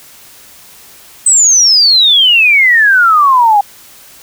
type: exponential sweep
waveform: sine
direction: down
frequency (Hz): 8210 to 794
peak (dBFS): -4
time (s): 1.26-3.61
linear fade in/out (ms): 5
effects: white hiss -38 dBFS RMS until 4.22 s